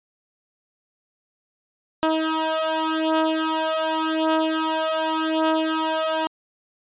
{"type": "beating tone pair", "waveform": "15% pulse", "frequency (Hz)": [317.4, 318.27], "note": ["D#4", "D#4"], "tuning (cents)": [35, 39], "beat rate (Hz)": 0.87, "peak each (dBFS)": -17, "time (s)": [2.03, 6.27], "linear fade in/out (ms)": 0, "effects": ["resampled to 8000 Hz"]}